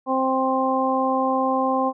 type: harmonic tone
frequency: 262.7 Hz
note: C4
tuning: 7 cents sharp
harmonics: 1 / 2 / 3 / 4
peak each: -24 / -24 / -24 / -24 dBFS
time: 0.06-1.93 s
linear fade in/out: 50 ms
effects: none